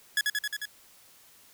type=tone with echo; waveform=sawtooth; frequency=1688 Hz; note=G#6; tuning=28 cents sharp; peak=-19 dBFS; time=0.17-0.21 s; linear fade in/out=2 ms; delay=89 ms; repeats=5; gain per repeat=-2 dB; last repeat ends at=0.655 s; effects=white hiss -57 dBFS RMS until 1.53 s